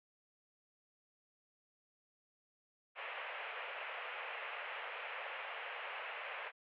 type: band-pass noise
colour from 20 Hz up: white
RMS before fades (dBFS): -45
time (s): 2.95-6.52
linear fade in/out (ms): 50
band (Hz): 470 to 2800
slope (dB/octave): 48
effects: none